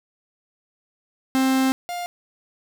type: tone pair in turn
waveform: 45% pulse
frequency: 263.6 / 703.7 Hz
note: C4 / F5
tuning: +13 / +13 cents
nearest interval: octave + perfect fourth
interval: 1700 cents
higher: second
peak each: -17 / -27 dBFS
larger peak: first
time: 1.35-1.72 / 1.89-2.06 s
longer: first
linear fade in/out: 0 ms
effects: none